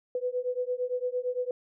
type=beating tone pair; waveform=sine; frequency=493.9 / 502.7 Hz; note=B4 / B4; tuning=0 / +31 cents; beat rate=8.8 Hz; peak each=-31 dBFS; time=0.15-1.51 s; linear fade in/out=2 ms; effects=none